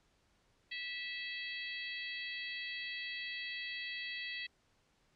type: harmonic tone with a mistuned harmonic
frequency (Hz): 654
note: E5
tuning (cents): -14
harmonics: 3 / 4 / 5 / 6 / 7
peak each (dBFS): -43 / -45 / -47 / -49 / -50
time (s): 0.71-4.47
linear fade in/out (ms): 10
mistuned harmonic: 7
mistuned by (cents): -33
effects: pink hiss -73 dBFS RMS until 5.15 s + low-pass 7000 Hz 12 dB/octave